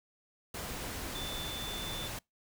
sine tone in noise, 3520 Hz, A7, in tune, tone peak -40 dBFS, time 1.15-2.08 s, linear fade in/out 5 ms, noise pink, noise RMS -40 dBFS, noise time 0.54-2.19 s, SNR -3 dB, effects noise-tail reverb RT60 0.2 s tail -26 dB re dry

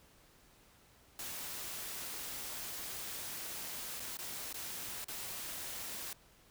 white noise with dropouts, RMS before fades -43 dBFS, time 1.19-6.13 s, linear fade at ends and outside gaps 2 ms, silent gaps 3.998-4.002 / 4.171-4.188 / 4.528-4.542 / 5.044-5.083 s, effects pink hiss -64 dBFS RMS until 6.5 s

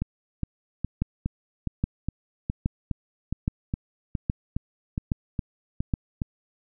two click trains, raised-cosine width 5 ms, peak -11 / -14 dBFS, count 7 / 16, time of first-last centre 1.02-5.938 / 0.02-6.218 s, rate 1.22 / 2.42 Hz, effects none

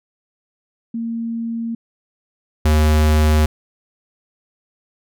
sine / square tone pair in turn, 230 / 76.75 Hz, A#3 / D#2, -23 / -23 cents, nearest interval octave + perfect fifth, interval 1900 cents, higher first, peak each -21 / -12 dBFS, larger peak second, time 0.94-1.75 / 2.65-3.46 s, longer neither, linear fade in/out 5 ms, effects none

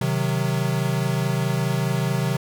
square chord, C diminished, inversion none, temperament equal, 130.81 / 155.56 / 185 Hz, C3 / Eb3 / Gb3, 0 / 0 / 0 cents, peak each -24 / -26 / -28 dBFS, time 0.01-2.37 s, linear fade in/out 5 ms, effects none

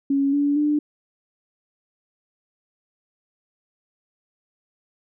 sine tone with pitch steps, 277.2 / 286.8 / 296.8 Hz, C#4 / D4 / D4, 0 / -41 / +18 cents, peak -17 dBFS, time 0.1-0.79 s, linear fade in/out 5 ms, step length 230 ms, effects none

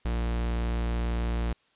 45% pulse tone, 58.27 Hz, A#1, in tune, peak -26 dBFS, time 0.05-1.53 s, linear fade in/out 5 ms, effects white hiss -66 dBFS RMS until 1.75 s + resampled to 8000 Hz

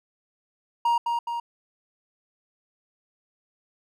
triangle tone with echo, 941 Hz, A#5, 16 cents sharp, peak -17 dBFS, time 0.85-0.98 s, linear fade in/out 5 ms, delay 210 ms, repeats 2, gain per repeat -4 dB, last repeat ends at 1.4 s, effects none

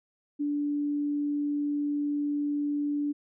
sine tone, 291.1 Hz, D4, 15 cents flat, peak -26 dBFS, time 0.39-3.13 s, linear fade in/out 20 ms, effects none

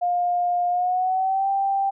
sine tone with pitch glide, 708 to 785.6 Hz, F5 to G5, +23 to +4 cents, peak -19 dBFS, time 0.01-1.91 s, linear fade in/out 20 ms, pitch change +181 cents, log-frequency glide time 0.69-1.49 s, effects none

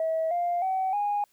sine tone with pitch steps, 645 / 699.3 / 758.2 / 822.1 Hz, E5 / F5 / F#5 / G#5, -38 / +2 / +42 / -18 cents, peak -23 dBFS, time 0-1.24 s, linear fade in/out 2 ms, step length 310 ms, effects tanh soft clip ceiling -20 dBFS + white hiss -67 dBFS RMS until 1.32 s

